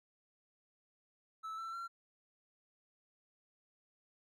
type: tone with pitch steps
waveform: triangle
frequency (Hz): 1309 / 1337.3 / 1366.2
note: E6 / E6 / F6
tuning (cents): -13 / +24 / -38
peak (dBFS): -39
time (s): 1.43-1.88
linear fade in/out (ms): 20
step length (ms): 150
effects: none